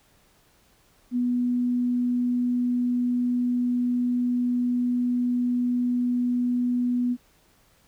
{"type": "tone", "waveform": "sine", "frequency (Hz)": 245.4, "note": "B3", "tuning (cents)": -11, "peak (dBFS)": -21, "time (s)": [1.11, 7.17], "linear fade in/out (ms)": 50, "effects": ["pink hiss -61 dBFS RMS until 7.87 s"]}